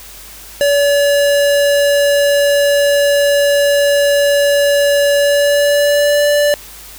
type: tone with pitch glide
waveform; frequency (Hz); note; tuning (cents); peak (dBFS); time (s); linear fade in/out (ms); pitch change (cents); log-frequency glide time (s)
square; 571 to 584; D5 to D5; -49 to -10; -10; 0.61-6.54; 0; +39; 5.16-6.29
effects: added 50 Hz sine -41 dBFS peak until 6.98 s + white hiss -35 dBFS RMS until 6.98 s